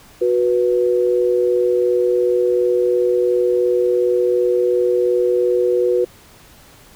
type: tone pair together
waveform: sine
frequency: 366.6 / 489.4 Hz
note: F#4 / B4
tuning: -16 / -16 cents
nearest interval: perfect fourth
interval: 500 cents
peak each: -16 dBFS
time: 0.21-6.05 s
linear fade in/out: 10 ms
effects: pink hiss -46 dBFS RMS until 6.95 s